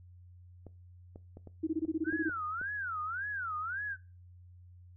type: clicks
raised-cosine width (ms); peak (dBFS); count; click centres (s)
2; -35; 8; 0.667 / 1.159 / 1.371 / 1.473 / 1.85 / 2.126 / 2.295 / 2.614
type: tone bursts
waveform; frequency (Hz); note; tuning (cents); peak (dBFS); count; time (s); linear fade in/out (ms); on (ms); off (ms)
sine; 319.7; D#4; +47; -28; 11; 1.63-2.292; 10; 42; 20
type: tone with vibrato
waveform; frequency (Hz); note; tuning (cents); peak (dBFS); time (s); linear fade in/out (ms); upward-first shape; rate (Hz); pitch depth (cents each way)
sine; 1440; F#6; -47; -34; 2.04-3.97; 50; sine; 1.8; 280
effects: noise-tail reverb RT60 0.3 s tail -19 dB re dry + added 89 Hz sine -52 dBFS peak until 4.96 s